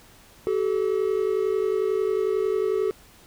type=tone pair together; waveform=triangle; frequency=381.4 / 432.5 Hz; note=G4 / A4; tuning=-47 / -30 cents; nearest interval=major second; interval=217 cents; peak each=-22 dBFS; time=0.47-2.91 s; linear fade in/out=0 ms; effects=pink hiss -52 dBFS RMS until 3.26 s